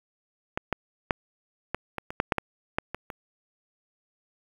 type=clicks; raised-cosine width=0.5 ms; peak=-12 / -10 / -7 / -12 / -16 / -20 / -6 / -6 / -10 / -9 / -17 / -21 dBFS; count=12; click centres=0.575 / 0.727 / 1.108 / 1.746 / 1.983 / 2.105 / 2.201 / 2.322 / 2.383 / 2.785 / 2.946 / 3.102 s; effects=7-bit